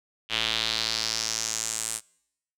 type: tone with band-pass filter sweep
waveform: square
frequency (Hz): 56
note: A1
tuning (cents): +31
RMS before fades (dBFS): -29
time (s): 0.29-2.01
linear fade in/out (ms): 50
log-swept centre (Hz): 3100 to 8800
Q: 3.2
effects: noise-tail reverb RT60 0.8 s tail -26 dB re dry